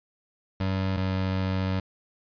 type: tone pair in turn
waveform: 25% pulse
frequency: 95.2 / 94.38 Hz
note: F#2 / F#2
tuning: +50 / +35 cents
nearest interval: unison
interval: 15 cents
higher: first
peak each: -21 dBFS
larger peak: neither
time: 0.6-0.97 / 0.97-1.8 s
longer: second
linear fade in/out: 5 ms
effects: resampled to 11025 Hz